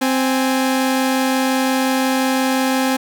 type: tone pair together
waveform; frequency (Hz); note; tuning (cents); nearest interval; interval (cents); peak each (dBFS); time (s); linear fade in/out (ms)
sawtooth; 261.3 / 829.6; C4 / G#5; -2 / -2; octave + minor sixth; 2000; -12 / -19; 0.01-2.97; 10
effects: none